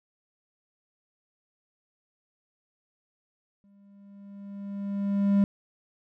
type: tone with exponential growth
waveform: triangle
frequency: 200 Hz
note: G3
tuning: 35 cents sharp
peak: -15 dBFS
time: 3.64-5.44 s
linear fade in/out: 0 ms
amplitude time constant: 390 ms
effects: none